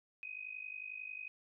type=tone with amplitude modulation; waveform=sine; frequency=2512 Hz; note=D#7; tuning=16 cents sharp; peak=-39 dBFS; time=0.23-1.28 s; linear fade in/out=0 ms; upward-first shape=sine; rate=51.1 Hz; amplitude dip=85%; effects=none